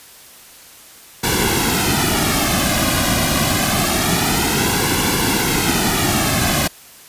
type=noise with flanger; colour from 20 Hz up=pink; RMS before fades=-17 dBFS; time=1.23-6.68 s; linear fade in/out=10 ms; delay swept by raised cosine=1.6 to 2.26 ms; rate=0.26 Hz; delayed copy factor=-0.75; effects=white hiss -42 dBFS RMS until 7.08 s + resampled to 32000 Hz